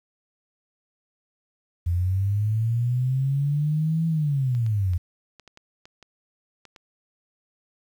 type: linear two-way sweep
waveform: sine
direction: up then down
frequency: 84.5 to 165 to 84.5 Hz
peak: -20 dBFS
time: 1.86-4.98 s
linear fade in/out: 10 ms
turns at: 4.07 s
type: clicks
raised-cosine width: 0.2 ms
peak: -29 dBFS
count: 10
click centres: 4.55 / 4.664 / 4.935 / 5.397 / 5.477 / 5.574 / 5.855 / 6.027 / 6.653 / 6.762 s
effects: 9-bit